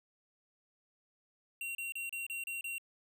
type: tone bursts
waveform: square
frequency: 2746 Hz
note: F7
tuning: 30 cents flat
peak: -38 dBFS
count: 7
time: 1.61-2.782 s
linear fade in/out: 2 ms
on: 140 ms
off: 32 ms
effects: none